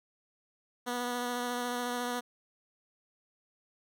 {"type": "tone with vibrato", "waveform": "10% pulse", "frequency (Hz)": 244.3, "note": "B3", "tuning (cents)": -19, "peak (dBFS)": -24, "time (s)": [0.86, 2.21], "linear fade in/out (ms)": 20, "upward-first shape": "sine", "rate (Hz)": 14, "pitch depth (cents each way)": 14, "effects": []}